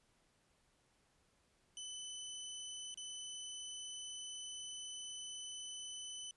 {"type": "tone with dropouts", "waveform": "20% pulse", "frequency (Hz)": 3012, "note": "F#7", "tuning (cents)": 30, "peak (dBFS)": -40, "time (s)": [1.77, 6.31], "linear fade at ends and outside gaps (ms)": 1, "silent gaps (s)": [2.943, 2.974], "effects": ["pink hiss -75 dBFS RMS until 6.36 s", "resampled to 24000 Hz"]}